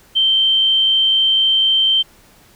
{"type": "tone", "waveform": "sine", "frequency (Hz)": 3124, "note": "G7", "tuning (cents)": -7, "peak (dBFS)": -11, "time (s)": [0.15, 2.03], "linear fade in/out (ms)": 20, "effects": ["pink hiss -49 dBFS RMS until 2.55 s"]}